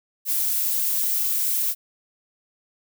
violet noise, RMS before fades -23 dBFS, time 0.25-1.75 s, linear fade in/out 50 ms, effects none

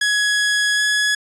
sawtooth tone with pitch glide, 1676 to 1687.7 Hz, G#6 to G#6, +15 to +27 cents, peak -12 dBFS, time 0.01-1.15 s, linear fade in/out 5 ms, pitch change +12 cents, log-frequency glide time 0.75-0.81 s, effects resampled to 22050 Hz

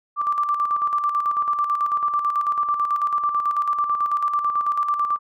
sine tone with tremolo, 1174.7 Hz, D6, in tune, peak -17 dBFS, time 0.16-5.19 s, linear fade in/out 50 ms, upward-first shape square, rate 9.1 Hz, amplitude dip 50%, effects none

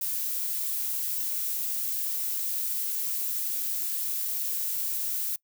violet noise, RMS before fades -30 dBFS, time 0.01-5.36 s, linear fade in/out 5 ms, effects noise-tail reverb RT60 0.1 s tail -23 dB re dry

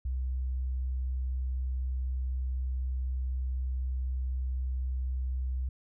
sine tone, 64 Hz, C2, 38 cents flat, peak -29 dBFS, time 0.05-5.69 s, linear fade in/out 5 ms, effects none

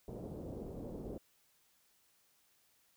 white low-pass noise, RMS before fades -45 dBFS, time 0.08-1.18 s, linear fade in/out 2 ms, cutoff 500 Hz, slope 24 dB/octave, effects white hiss -72 dBFS RMS until 2.96 s

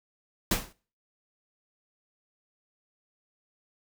pink noise with exponential decay, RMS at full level -21 dBFS, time 0.51-0.73 s, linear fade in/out 5 ms, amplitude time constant 47 ms, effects noise-tail reverb RT60 0.4 s tail -21 dB re dry

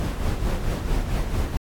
brown noise with tremolo, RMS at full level -22 dBFS, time 0-1.57 s, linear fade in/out 0 ms, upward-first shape sine, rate 4.5 Hz, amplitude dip 50%, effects AAC 64 kbps

